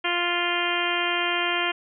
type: harmonic tone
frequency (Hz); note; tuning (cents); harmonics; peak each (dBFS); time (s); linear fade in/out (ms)
349.2; F4; 0; 1 / 2 / 3 / 4 / 5 / 6 / 7 / 8 / 9; -31 / -31 / -31 / -31 / -31 / -31 / -31 / -31 / -31; 0.04-1.72; 10
effects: none